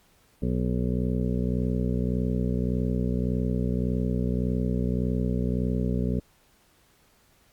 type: harmonic tone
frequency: 61.74 Hz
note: B1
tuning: in tune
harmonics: 1 / 2 / 3 / 4 / 6 / 7 / 8 / 9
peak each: -29 / -30 / -28 / -31 / -39 / -35 / -42 / -42 dBFS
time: 0.42-6.2 s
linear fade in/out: 5 ms
effects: pink hiss -62 dBFS RMS until 7.52 s + Opus 48 kbps